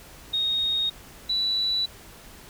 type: tone pair in turn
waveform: sine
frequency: 3729 / 3951 Hz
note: A#7 / B7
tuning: 0 / 0 cents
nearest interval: minor second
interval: 100 cents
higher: second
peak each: -22 dBFS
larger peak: neither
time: 0.33-0.9 / 1.29-1.86 s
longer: neither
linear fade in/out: 10 ms
effects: added 50 Hz sine -55 dBFS peak until 2.49 s + pink hiss -47 dBFS RMS until 2.49 s